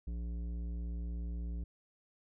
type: tone with tanh clipping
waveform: triangle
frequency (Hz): 58.27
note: A#1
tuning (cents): 0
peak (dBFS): -38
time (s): 0.07-1.64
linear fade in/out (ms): 5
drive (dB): 16
effects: none